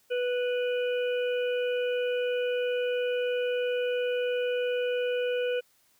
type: harmonic tone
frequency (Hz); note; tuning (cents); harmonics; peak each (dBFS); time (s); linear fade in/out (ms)
493; B4; -3; 1 / 3 / 5 / 6; -26 / -38 / -40 / -41; 0.1-5.61; 20
effects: white hiss -66 dBFS RMS until 5.99 s